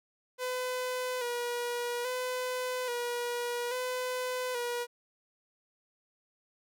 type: tone with vibrato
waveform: sawtooth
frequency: 493 Hz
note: B4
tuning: 3 cents flat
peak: -28 dBFS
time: 0.38-4.87 s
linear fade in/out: 50 ms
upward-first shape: square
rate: 0.6 Hz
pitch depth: 41 cents each way
effects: none